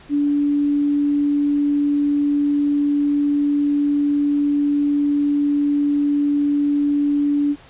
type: tone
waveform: sine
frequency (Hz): 289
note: D4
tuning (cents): -28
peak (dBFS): -15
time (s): 0.09-7.56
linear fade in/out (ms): 50
effects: pink hiss -46 dBFS RMS until 7.69 s + resampled to 8000 Hz